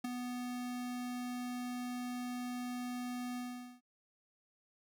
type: tone with ADSR envelope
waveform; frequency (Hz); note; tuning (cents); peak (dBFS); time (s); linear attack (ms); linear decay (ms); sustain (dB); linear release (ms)
square; 246.9; B3; 0; -33; 0.04-3.81; 8; 9; -6; 440
effects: noise-tail reverb RT60 0.1 s tail -23 dB re dry